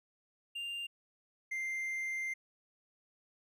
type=tone pair in turn; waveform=triangle; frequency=2794 / 2093 Hz; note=F7 / C7; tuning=0 / 0 cents; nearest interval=perfect fourth; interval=500 cents; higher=first; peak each=-36 / -33 dBFS; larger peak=second; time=0.55-0.87 / 1.51-2.34 s; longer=second; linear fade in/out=10 ms; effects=none